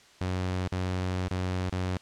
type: tone with dropouts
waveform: sawtooth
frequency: 91.9 Hz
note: F#2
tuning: 11 cents flat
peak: -24 dBFS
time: 0.21-1.97 s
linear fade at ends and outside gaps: 0 ms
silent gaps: 0.678-0.723 / 1.281-1.311 / 1.695-1.726 s
effects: white hiss -56 dBFS RMS until 2.01 s + low-pass 6000 Hz 12 dB/octave